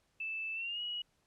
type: tone with pitch glide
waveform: sine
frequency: 2637 to 2909 Hz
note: E7 to F#7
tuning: 0 to -30 cents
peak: -36 dBFS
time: 0.2-1.02 s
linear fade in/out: 5 ms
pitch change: +170 cents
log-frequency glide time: 0.54-0.81 s
effects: pink hiss -75 dBFS RMS until 1.26 s + low-pass 10000 Hz 12 dB/octave